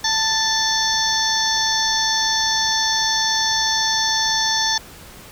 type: harmonic tone with a mistuned harmonic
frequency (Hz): 881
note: A5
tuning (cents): +2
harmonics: 1 / 2 / 4 / 5 / 6 / 7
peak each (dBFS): -24 / -24 / -24 / -24 / -24 / -24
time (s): 0.04-4.78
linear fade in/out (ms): 5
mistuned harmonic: 6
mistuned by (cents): +41
effects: pink hiss -41 dBFS RMS until 5.31 s